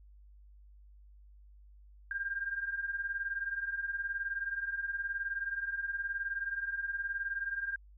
sine beating tone pair, 1586 / 1605 Hz, G6 / G6, +20 / +40 cents, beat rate 19 Hz, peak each -39 / -35 dBFS, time 2.11-7.76 s, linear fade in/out 2 ms, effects added 50 Hz sine -54 dBFS peak until 7.97 s

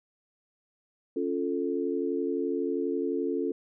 sine chord, Db augmented, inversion none, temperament equal, 277.2 / 349.2 / 440 Hz, Db4 / F4 / A4, 0 / 0 / 0 cents, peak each -31 dBFS, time 1.16-3.52 s, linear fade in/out 5 ms, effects none

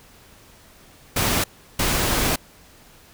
pink noise bursts at uneven times, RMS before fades -21 dBFS, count 2, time 1.16-1.44 / 1.79-2.36 s, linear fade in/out 5 ms, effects pink hiss -50 dBFS RMS until 3.13 s

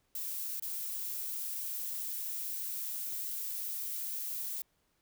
violet noise with dropouts, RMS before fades -38 dBFS, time 0.15-4.62 s, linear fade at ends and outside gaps 2 ms, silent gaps 0.598-0.623 s, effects pink hiss -75 dBFS RMS until 5.01 s

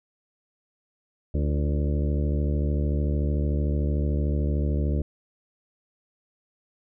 harmonic tone with a mistuned harmonic, 73.42 Hz, D2, in tune, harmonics 1 / 2 / 3 / 4 / 5 / 6 / 7 / 8, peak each -23 / -29 / -33 / -35 / -37 / -39 / -40 / -41 dBFS, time 1.34-5.02 s, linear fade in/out 5 ms, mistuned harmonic 5, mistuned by -49 cents, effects none

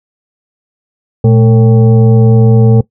sine tone with frequency modulation, 117.2 Hz, A#2, 10 cents sharp, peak -3 dBFS, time 1.24-2.81 s, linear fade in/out 5 ms, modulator 334 Hz, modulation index 0.86, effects noise-tail reverb RT60 0.1 s tail -19 dB re dry

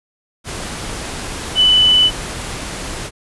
sine tone in noise, 2992 Hz, F#7, 19 cents sharp, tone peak -8 dBFS, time 1.55-2.11 s, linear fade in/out 50 ms, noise pink, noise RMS -26 dBFS, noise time 0.44-3.11 s, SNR +15 dB, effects resampled to 24000 Hz

